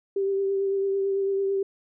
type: tone with vibrato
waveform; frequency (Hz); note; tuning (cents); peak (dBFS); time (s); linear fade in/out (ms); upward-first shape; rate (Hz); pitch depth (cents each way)
sine; 392; G4; 0; -22; 0.16-1.63; 5; triangle; 9; 23
effects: none